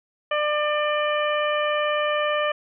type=harmonic tone; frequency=597 Hz; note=D5; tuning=28 cents sharp; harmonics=1 / 2 / 3 / 4 / 5; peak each=-23 / -26 / -29 / -32 / -32 dBFS; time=0.31-2.52 s; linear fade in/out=5 ms; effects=none